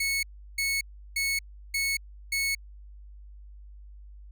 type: tone bursts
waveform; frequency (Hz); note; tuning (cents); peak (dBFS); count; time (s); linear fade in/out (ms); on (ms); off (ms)
sawtooth; 2203; C#7; -11; -22; 5; 0-2.55; 5; 230; 350
effects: added 50 Hz sine -44 dBFS peak until 4.31 s